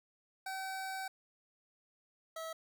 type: tone pair in turn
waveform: 25% pulse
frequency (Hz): 765 / 647.9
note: G5 / E5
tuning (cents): -42 / -30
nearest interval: minor third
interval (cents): 288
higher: first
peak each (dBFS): -35 / -37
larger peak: first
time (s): 0.46-1.08 / 2.36-2.53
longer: first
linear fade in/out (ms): 5
effects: none